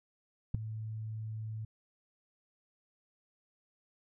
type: tone with ADSR envelope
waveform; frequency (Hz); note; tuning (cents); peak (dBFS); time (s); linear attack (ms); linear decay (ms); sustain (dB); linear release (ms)
sine; 109.6; A2; -6; -21; 0.54-1.65; 7; 4; -16; 5
effects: none